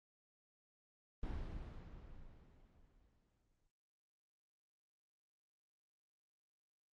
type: noise with exponential decay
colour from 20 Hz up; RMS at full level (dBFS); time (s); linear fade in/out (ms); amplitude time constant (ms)
brown; -41; 1.23-3.67; 2; 530
effects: low-pass 4000 Hz 12 dB/octave + Opus 24 kbps